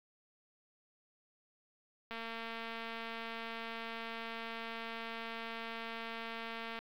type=click train; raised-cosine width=0.3 ms; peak=-27 dBFS; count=1068; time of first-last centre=2.11-6.79 s; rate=228 Hz; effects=low-pass 4000 Hz 12 dB/octave + 10-bit